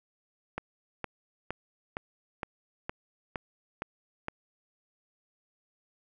click train, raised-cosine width 0.5 ms, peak -18 dBFS, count 9, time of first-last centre 0.58-4.284 s, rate 2.16 Hz, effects none

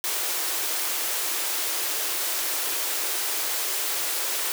white high-pass noise, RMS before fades -27 dBFS, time 0.04-4.52 s, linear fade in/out 0 ms, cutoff 300 Hz, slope 96 dB/octave, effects none

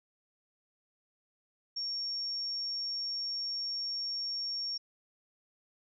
sine tone, 5520 Hz, F8, 21 cents flat, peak -33 dBFS, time 1.76-4.78 s, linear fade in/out 10 ms, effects none

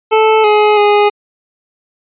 25% pulse tone with pitch steps, 437.7 / 421.5 / 413.6 Hz, A4 / G#4 / G#4, -9 / +26 / -7 cents, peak -3 dBFS, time 0.11-1.1 s, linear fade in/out 20 ms, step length 330 ms, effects resampled to 8000 Hz

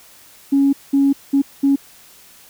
sine tone bursts at uneven times, 277.2 Hz, C#4, in tune, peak -10 dBFS, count 4, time 0.52-0.73 / 0.93-1.13 / 1.33-1.42 / 1.63-1.76 s, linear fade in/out 10 ms, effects tanh soft clip ceiling -6 dBFS + white hiss -46 dBFS RMS until 2.49 s

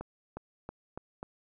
accelerating click train, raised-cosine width 1 ms, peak -25 dBFS, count 5, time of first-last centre 0.01-1.229 s, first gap 360 ms, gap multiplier 0.89, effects none

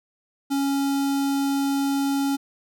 square tone with notch filter, 277.2 Hz, C#4, in tune, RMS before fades -23 dBFS, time 0.5-2.37 s, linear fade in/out 20 ms, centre 2100 Hz, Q 1.4, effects none

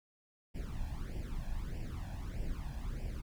brown noise with flanger, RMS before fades -39 dBFS, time 0.54-3.22 s, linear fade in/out 20 ms, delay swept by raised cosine 0.38 to 1.22 ms, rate 1.6 Hz, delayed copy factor +0.8, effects none

